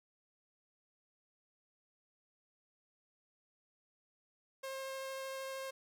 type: tone with vibrato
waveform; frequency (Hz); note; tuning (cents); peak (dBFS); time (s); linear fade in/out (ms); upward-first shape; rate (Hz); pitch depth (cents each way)
sawtooth; 534; C5; +35; -37; 4.63-5.71; 10; triangle; 13; 9
effects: none